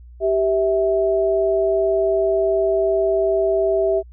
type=tone pair together; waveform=sine; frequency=390.2 / 652 Hz; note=G4 / E5; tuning=-8 / -19 cents; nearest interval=major sixth; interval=889 cents; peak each=-18 dBFS; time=0.2-4.03 s; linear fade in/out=50 ms; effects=added 60 Hz sine -39 dBFS peak until 4.12 s